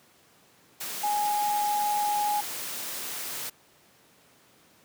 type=tone in noise; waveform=sine; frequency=830.6 Hz; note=G#5; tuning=in tune; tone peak=-24 dBFS; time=1.03-2.41 s; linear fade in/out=10 ms; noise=white; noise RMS=-35 dBFS; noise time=0.8-3.5 s; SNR=+8 dB; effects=pink hiss -59 dBFS RMS until 4.84 s + high-pass 150 Hz 12 dB/octave